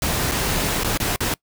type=noise with dropouts; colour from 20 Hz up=pink; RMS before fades=-22 dBFS; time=0.02-1.34 s; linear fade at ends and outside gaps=2 ms; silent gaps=0.314-0.318 / 0.835-0.845 / 0.975-1 / 1.161-1.205 s; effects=noise-tail reverb RT60 0.1 s tail -24 dB re dry